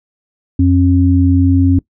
sine tone pair together, 90.2 / 270.3 Hz, F#2 / C#4, -44 / -44 cents, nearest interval octave + perfect fifth, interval 1900 cents, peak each -10 dBFS, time 0.59-1.79 s, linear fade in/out 5 ms, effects noise-tail reverb RT60 0.1 s tail -20 dB re dry

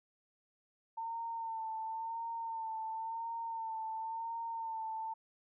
sine tone with vibrato, 903 Hz, A5, 45 cents sharp, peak -37 dBFS, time 0.97-5.14 s, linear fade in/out 10 ms, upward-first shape sine, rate 0.95 Hz, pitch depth 34 cents each way, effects none

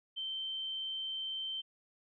sine tone, 3111 Hz, G7, 14 cents flat, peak -36 dBFS, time 0.16-1.62 s, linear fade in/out 20 ms, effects none

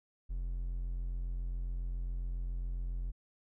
triangle tone, 43.65 Hz, F1, in tune, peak -32 dBFS, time 0.29-3.12 s, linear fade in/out 20 ms, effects none

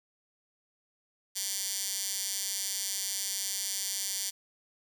15% pulse tone with high-pass filter, 196.4 Hz, G3, 4 cents sharp, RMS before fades -34 dBFS, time 1.35-4.31 s, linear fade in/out 20 ms, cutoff 5500 Hz, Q 1.2, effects none

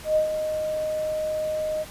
sine tone with ADSR envelope, 620 Hz, D#5, 6 cents flat, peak -16 dBFS, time 0.04-1.85 s, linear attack 120 ms, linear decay 110 ms, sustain -8 dB, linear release 35 ms, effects pink hiss -42 dBFS RMS until 1.9 s + resampled to 32000 Hz

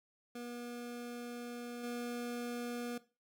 25% pulse tone with level steps, 240.6 Hz, B3, 45 cents flat, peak -39 / -35 dBFS, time 0.35-2.98 s, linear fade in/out 5 ms, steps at 1.83 s, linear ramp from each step 10 ms, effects noise-tail reverb RT60 0.3 s tail -17 dB re dry

